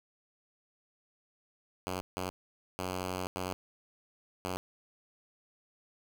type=tone bursts at uneven times; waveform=5% pulse; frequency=92 Hz; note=F#2; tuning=9 cents flat; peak=-23 dBFS; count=5; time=1.87-2.01 / 2.17-2.3 / 2.79-3.27 / 3.36-3.53 / 4.45-4.57 s; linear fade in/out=0 ms; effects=none